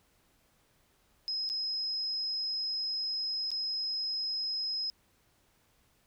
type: tone with dropouts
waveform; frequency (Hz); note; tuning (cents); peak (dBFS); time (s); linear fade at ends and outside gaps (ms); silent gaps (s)
sine; 5110; D#8; +45; -31; 1.28-4.9; 0; 1.491-1.499 / 3.505-3.516
effects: pink hiss -69 dBFS RMS until 6.06 s